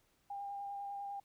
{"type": "tone with vibrato", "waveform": "sine", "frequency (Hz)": 802, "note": "G5", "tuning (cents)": 39, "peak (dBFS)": -40, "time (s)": [0.3, 1.2], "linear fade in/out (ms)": 5, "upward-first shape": "square", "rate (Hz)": 10, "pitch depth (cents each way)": 10, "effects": ["pink hiss -74 dBFS RMS until 1.24 s"]}